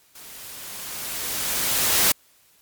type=noise with level ramp; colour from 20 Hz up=white; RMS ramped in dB=-43 to -17 dBFS; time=0.15-2.12 s; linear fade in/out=5 ms; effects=white hiss -58 dBFS RMS until 2.61 s + MP3 96 kbps